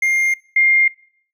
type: tone pair in turn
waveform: triangle / sine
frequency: 2116 / 2116 Hz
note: C7 / C7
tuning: +19 / +19 cents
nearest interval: unison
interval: 0 cents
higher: neither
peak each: -12 / -10 dBFS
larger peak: second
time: 0.02-0.34 / 0.56-0.88 s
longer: neither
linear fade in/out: 5 ms
effects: noise-tail reverb RT60 0.6 s tail -23 dB re dry